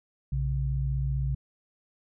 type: tone pair together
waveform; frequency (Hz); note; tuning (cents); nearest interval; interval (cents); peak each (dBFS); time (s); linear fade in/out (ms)
sine; 60.4 / 135.87; B1 / C#3; -38 / -34; octave + major second; 1404; -28; 0.32-1.35; 5
effects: none